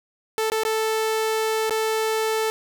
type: tone with dropouts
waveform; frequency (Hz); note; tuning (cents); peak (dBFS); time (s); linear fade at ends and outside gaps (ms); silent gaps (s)
sawtooth; 440; A4; 0; -17; 0.38-2.5; 0; 0.5-0.519 / 0.635-0.65 / 1.696-1.707
effects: none